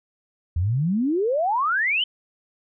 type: exponential sweep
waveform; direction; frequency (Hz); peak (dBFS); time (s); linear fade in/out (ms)
sine; up; 79 to 3119; -19; 0.56-2.04; 5
effects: none